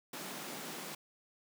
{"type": "high-pass noise", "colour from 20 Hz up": "pink", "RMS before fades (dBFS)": -44, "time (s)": [0.13, 0.95], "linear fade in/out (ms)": 5, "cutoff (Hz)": 160, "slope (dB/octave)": 48, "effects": []}